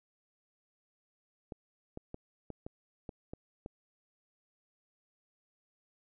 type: clicks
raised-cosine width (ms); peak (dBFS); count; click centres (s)
2; -28; 8; 1.522 / 1.974 / 2.144 / 2.503 / 2.665 / 3.092 / 3.335 / 3.661
effects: none